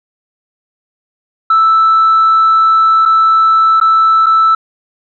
sine tone with dropouts, 1318.5 Hz, E6, in tune, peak -4 dBFS, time 1.5-4.55 s, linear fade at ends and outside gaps 5 ms, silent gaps 3.054-3.058 / 3.801-3.812 / 4.261-4.265 s, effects tanh soft clip ceiling -3 dBFS

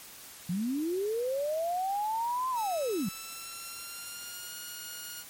sine linear two-way sweep, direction up then down, 164.81 to 1046.5 to 164.81 Hz, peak -28 dBFS, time 0.49-3.09 s, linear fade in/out 5 ms, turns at 2.5 s
5% pulse tone with pitch glide, 1301 to 1435.2 Hz, E6 to F6, -23 to +47 cents, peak -29 dBFS, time 2.54-5.25 s, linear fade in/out 50 ms, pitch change +170 cents, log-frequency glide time 2.88-4.52 s
effects white hiss -48 dBFS RMS until 5.29 s + MP3 64 kbps

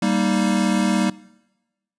square chord, Eb major, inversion first, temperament equal, 196 / 233.1 / 311.1 Hz, G3 / Bb3 / Eb4, 0 / 0 / 0 cents, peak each -21 / -23 / -25 dBFS, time 0.02-1.1 s, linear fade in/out 5 ms
white band-stop noise, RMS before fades -37 dBFS, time 0.32-1.05 s, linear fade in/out 5 ms, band 1200 to 5900 Hz, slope 24 dB/octave
effects noise-tail reverb RT60 1.0 s tail -21 dB re dry + resampled to 22050 Hz

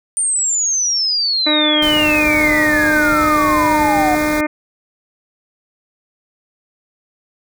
sine exponential sweep, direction down, 9070 to 720 Hz, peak -14 dBFS, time 0.17-4.15 s, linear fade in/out 0 ms
harmonic tone, 302.7 Hz, D#4, 48 cents flat, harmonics 1 / 2 / 3 / 4 / 5 / 6 / 7 / 8, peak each -17 / -20 / -27 / -26 / -29 / -27 / -24 / -30 dBFS, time 1.46-4.47 s, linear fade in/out 10 ms
pink band-stop noise, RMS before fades -26 dBFS, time 1.82-4.41 s, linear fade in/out 5 ms, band 2100 to 3400 Hz, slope 96 dB/octave
effects none

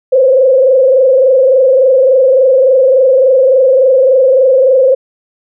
sine tone with frequency modulation, 524 Hz, C5, 2 cents sharp, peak -4 dBFS, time 0.12-4.95 s, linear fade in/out 10 ms, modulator 23.5 Hz, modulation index 1.1, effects none

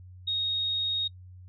sine tone, 3740 Hz, A#7, 5 cents sharp, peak -26 dBFS, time 0.27-1.08 s, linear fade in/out 10 ms, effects noise-tail reverb RT60 0.1 s tail -26 dB re dry + added 91 Hz sine -45 dBFS peak until 1.48 s

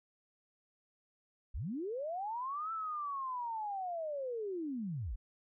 sine linear two-way sweep, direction up then down, 35.41 to 1337 to 35.41 Hz, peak -36 dBFS, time 1.54-5.16 s, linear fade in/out 10 ms, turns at 2.72 s, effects none

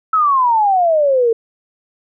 sine exponential sweep, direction down, 1318.5 to 446.4 Hz, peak -10 dBFS, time 0.13-1.33 s, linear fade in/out 5 ms, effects none

